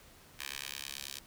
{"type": "tone with high-pass filter sweep", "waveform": "10% pulse", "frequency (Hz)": 69.3, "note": "C#2", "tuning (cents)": 0, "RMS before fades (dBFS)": -43, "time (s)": [0.39, 1.19], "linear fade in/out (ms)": 5, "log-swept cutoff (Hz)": [2200, 3800], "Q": 1.1, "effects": ["pink hiss -58 dBFS RMS until 1.26 s"]}